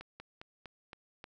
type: slowing click train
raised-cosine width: 0.3 ms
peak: -30 dBFS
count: 6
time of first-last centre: 0.01-1.241 s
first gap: 190 ms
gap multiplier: 1.13
effects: none